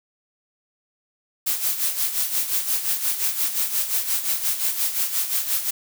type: noise with tremolo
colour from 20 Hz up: blue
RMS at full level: -21 dBFS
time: 1.46-5.71 s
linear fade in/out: 10 ms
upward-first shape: sine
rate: 5.7 Hz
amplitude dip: 65%
effects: none